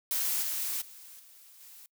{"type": "noise with level steps", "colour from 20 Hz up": "blue", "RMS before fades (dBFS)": [-30, -33, -50, -55, -51], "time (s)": [0.11, 1.86], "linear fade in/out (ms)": 0, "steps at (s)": [0.42, 0.81, 1.19, 1.6], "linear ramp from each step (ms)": 10, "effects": ["noise-tail reverb RT60 0.1 s tail -26 dB re dry"]}